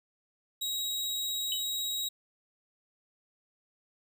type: tone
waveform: sawtooth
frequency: 3821 Hz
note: A#7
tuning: 42 cents sharp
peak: -28 dBFS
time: 0.61-2.09 s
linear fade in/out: 10 ms
type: tone with exponential decay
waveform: triangle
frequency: 3006 Hz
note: F#7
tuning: 27 cents sharp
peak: -27 dBFS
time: 1.52-1.65 s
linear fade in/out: 1 ms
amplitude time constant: 28 ms
effects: none